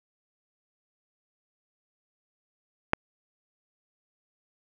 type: click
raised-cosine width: 0.5 ms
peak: -5 dBFS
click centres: 2.934 s
effects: none